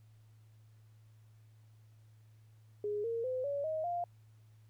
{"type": "tone with pitch steps", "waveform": "sine", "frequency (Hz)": [415.3, 460.8, 511.3, 567.3, 629.5, 698.4], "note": ["G#4", "A#4", "C5", "C#5", "D#5", "F5"], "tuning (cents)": [0, -20, -40, 40, 20, 0], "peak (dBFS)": -33, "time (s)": [2.84, 4.04], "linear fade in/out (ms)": 2, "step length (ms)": 200, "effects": ["added 109 Hz sine -58 dBFS peak until 4.69 s", "pink hiss -75 dBFS RMS until 4.69 s"]}